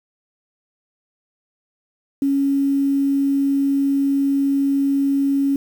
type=tone with quantisation; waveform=sine; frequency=277.2 Hz; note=C#4; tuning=in tune; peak=-15 dBFS; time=2.22-5.56 s; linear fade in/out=2 ms; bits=7; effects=none